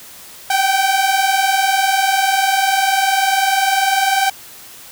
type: tone pair together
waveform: sawtooth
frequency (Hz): 763 / 783.1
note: G5 / G5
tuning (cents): -47 / -2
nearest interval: unison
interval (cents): 45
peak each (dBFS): -14 / -11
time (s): 0.5-4.3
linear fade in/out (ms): 5
effects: white hiss -38 dBFS RMS until 4.91 s